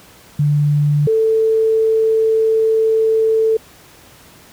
sine tone pair in turn, 146.83 / 443.3 Hz, D3 / A4, 0 / +13 cents, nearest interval octave + perfect fifth, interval 1913 cents, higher second, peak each -11 dBFS, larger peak neither, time 0.39-1.07 / 1.07-3.57 s, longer second, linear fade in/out 5 ms, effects pink hiss -44 dBFS RMS until 4.52 s + high-pass 60 Hz 12 dB/octave

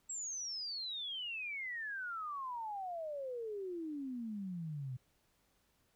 sine exponential sweep, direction down, 7740 to 123.47 Hz, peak -39 dBFS, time 0.09-4.97 s, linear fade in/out 10 ms, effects pink hiss -75 dBFS RMS until 5.95 s

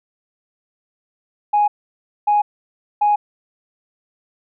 sine tone bursts, 830.6 Hz, G#5, in tune, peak -11 dBFS, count 3, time 1.53-3.16 s, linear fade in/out 10 ms, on 150 ms, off 590 ms, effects tanh soft clip ceiling -8 dBFS

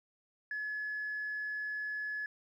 sine tone, 1705 Hz, G#6, 45 cents sharp, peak -34 dBFS, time 0.51-2.26 s, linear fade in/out 2 ms, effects tanh soft clip ceiling -31 dBFS + 12-bit

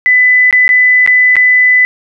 sine tone with dropouts, 2000 Hz, B6, 21 cents sharp, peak -4 dBFS, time 0.06-1.85 s, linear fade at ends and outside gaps 0 ms, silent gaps 0.51-0.527 / 0.679-0.691 / 1.063-1.075 / 1.356-1.366 s, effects none

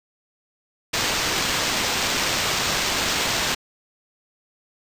white noise with sample-and-hold, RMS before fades -23 dBFS, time 0.93-3.55 s, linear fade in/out 10 ms, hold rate 11025 Hz, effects resampled to 32000 Hz

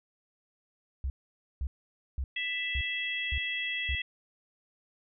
sine tone bursts, 66.7 Hz, C2, 34 cents sharp, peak -29 dBFS, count 6, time 1.04-3.95 s, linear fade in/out 0 ms, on 60 ms, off 510 ms
harmonic tone, 661 Hz, E5, 5 cents sharp, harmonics 3 / 4 / 5, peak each -34 / -35 / -36 dBFS, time 2.36-4.02 s, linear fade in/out 5 ms
effects none

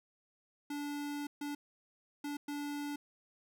square tone bursts at uneven times, 290 Hz, D4, 22 cents flat, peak -38 dBFS, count 4, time 0.7-1.27 / 1.41-1.55 / 2.24-2.37 / 2.48-2.96 s, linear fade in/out 5 ms, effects none

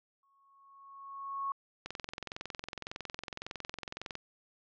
sine tone with exponential growth, 1101 Hz, C#6, 12 cents flat, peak -31 dBFS, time 0.23-1.52 s, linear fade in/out 2 ms, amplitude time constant 280 ms
click train, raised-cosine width 0.2 ms, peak -21 dBFS, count 51, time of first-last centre 1.86-4.154 s, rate 21.8 Hz
effects low-pass 5000 Hz 12 dB/octave

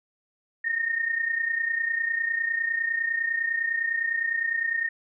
sine tone pair together, 1834.8 / 1864.7 Hz, A#6 / A#6, -28 / 0 cents, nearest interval unison, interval 28 cents, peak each -25 / -30 dBFS, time 0.64-4.89 s, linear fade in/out 10 ms, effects none

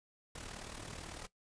pink noise with amplitude modulation, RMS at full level -44 dBFS, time 0.35-1.27 s, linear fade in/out 5 ms, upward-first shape sine, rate 38.1 Hz, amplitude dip 65%, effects noise-tail reverb RT60 0.1 s tail -17 dB re dry + resampled to 22050 Hz

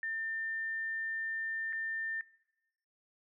sine tone with dropouts, 1800 Hz, A6, 39 cents sharp, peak -34 dBFS, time 0.03-2.21 s, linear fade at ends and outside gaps 1 ms, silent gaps 1.726-1.73 s, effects noise-tail reverb RT60 1.0 s tail -22 dB re dry

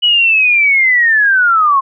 sine linear sweep, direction down, 2960 to 1056 Hz, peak -7 dBFS, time 0.02-1.81 s, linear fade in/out 20 ms, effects none

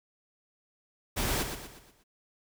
pink noise with echo, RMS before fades -30 dBFS, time 1.16-1.44 s, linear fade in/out 20 ms, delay 120 ms, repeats 5, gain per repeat -7 dB, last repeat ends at 2.04 s, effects none

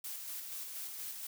blue noise with tremolo, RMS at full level -42 dBFS, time 0.04-1.27 s, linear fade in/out 5 ms, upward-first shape square, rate 4.2 Hz, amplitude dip 30%, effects none

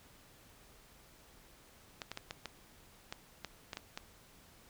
clicks, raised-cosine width 0.2 ms, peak -23 dBFS, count 10, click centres 2.018 / 2.116 / 2.174 / 2.309 / 2.457 / 3.125 / 3.447 / 3.732 / 3.771 / 3.975 s, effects pink hiss -61 dBFS RMS until 4.69 s

